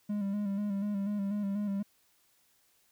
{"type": "tone with vibrato", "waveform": "triangle", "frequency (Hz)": 202.3, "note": "G#3", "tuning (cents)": -45, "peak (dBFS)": -28, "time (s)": [0.09, 1.83], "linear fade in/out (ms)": 10, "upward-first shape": "square", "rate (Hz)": 4.1, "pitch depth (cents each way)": 41, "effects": ["white hiss -69 dBFS RMS until 2.91 s"]}